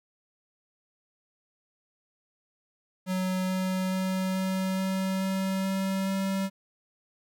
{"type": "tone with pitch steps", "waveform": "square", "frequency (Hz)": [185.7, 186.78, 187.86, 188.95, 190.04, 191.14, 192.25, 193.36], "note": ["F#3", "F#3", "F#3", "F#3", "F#3", "G3", "G3", "G3"], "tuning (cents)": [7, 17, 27, 37, 47, -43, -33, -23], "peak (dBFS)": -27, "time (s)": [3.06, 6.5], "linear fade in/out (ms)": 50, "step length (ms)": 430, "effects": ["11-bit"]}